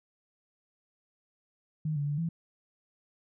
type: tone with pitch steps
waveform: sine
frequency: 154.8 / 144 / 145.9 / 166 Hz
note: D#3 / D3 / D3 / E3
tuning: -9 / -34 / -11 / +12 cents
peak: -28 dBFS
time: 1.85-2.29 s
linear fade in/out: 5 ms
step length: 110 ms
effects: none